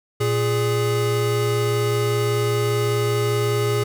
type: tone pair together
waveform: square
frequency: 116.74 / 415.3 Hz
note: A#2 / G#4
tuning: +3 / 0 cents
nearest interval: octave + minor seventh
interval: 2197 cents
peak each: -22 / -22 dBFS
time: 0.2-3.84 s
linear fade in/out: 10 ms
effects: none